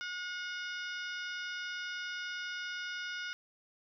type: harmonic tone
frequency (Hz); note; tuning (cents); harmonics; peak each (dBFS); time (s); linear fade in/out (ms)
723; F#5; -40; 2 / 3 / 4 / 5 / 6 / 7 / 8; -39 / -47 / -46 / -48 / -59 / -49 / -55; 0.01-3.33; 0
effects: none